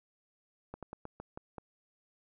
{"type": "slowing click train", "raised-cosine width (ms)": 1, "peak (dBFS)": -28, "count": 7, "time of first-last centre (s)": [0.74, 1.582], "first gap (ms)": 87, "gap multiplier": 1.19, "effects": []}